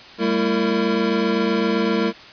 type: tone cluster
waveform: square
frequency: 197.7 / 225.4 / 335.4 / 458.6 Hz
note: G3 / A3 / E4 / A#4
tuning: +15 / +42 / +30 / -28 cents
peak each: -24 dBFS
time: 0.18-2.13 s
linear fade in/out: 50 ms
effects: white hiss -41 dBFS RMS until 2.32 s + resampled to 11025 Hz